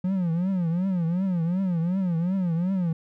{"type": "tone with vibrato", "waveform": "triangle", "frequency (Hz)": 178, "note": "F3", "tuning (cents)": 33, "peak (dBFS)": -20, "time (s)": [0.04, 2.93], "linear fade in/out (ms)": 5, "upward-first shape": "triangle", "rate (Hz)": 2.7, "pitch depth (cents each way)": 180, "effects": []}